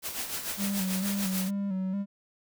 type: noise with tremolo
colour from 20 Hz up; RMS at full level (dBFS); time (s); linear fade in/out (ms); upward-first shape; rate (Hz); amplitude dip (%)
white; -32; 0.02-1.51; 50; triangle; 6.8; 65
type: tone with vibrato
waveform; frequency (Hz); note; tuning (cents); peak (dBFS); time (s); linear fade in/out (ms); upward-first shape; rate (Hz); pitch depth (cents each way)
triangle; 193.8; G3; -20; -26; 0.57-2.06; 50; square; 2.2; 51
effects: none